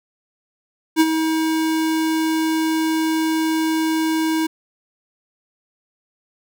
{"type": "tone with ADSR envelope", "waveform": "square", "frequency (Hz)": 319.2, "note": "D#4", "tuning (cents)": 44, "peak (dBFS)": -10, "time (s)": [0.96, 4.47], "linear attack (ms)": 44, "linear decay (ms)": 43, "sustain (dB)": -8, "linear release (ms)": 10, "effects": []}